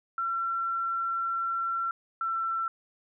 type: tone pair in turn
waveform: sine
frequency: 1356 / 1343.5 Hz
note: E6 / E6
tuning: +49 / +33 cents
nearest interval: unison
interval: 16 cents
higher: first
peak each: -27 dBFS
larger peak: neither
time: 0.18-1.91 / 2.21-2.68 s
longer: first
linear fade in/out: 2 ms
effects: none

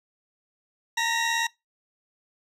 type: tone pair together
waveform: 20% pulse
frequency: 916 / 1909.8 Hz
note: A#5 / A#6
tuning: -31 / +41 cents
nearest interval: octave + minor second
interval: 1272 cents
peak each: -21 dBFS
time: 0.97-1.47 s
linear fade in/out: 5 ms
effects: noise-tail reverb RT60 0.2 s tail -23 dB re dry + low-pass 9000 Hz 12 dB/octave

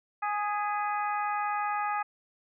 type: harmonic tone with a mistuned harmonic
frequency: 415.3 Hz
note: G#4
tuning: in tune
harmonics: 2 / 3 / 4 / 5 / 6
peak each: -30 / -32 / -39 / -42 / -43 dBFS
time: 0.22-2.03 s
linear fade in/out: 10 ms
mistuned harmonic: 5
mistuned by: -48 cents
effects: none

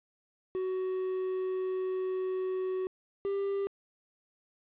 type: tone pair in turn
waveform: triangle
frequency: 373.5 / 396.1 Hz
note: F#4 / G4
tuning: +16 / +18 cents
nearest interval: minor second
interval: 102 cents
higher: second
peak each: -28 / -27 dBFS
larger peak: second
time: 0.55-2.87 / 3.25-3.67 s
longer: first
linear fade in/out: 0 ms
effects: resampled to 8000 Hz + 10-bit

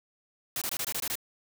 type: noise bursts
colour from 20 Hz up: white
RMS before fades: -32 dBFS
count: 8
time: 0.56-1.155 s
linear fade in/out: 2 ms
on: 56 ms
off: 21 ms
effects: none

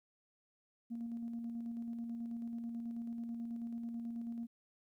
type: tone with tremolo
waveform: sine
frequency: 233.1 Hz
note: A#3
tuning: in tune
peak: -37 dBFS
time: 0.9-4.47 s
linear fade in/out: 20 ms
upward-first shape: square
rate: 9.2 Hz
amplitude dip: 30%
effects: tanh soft clip ceiling -35 dBFS + 13-bit

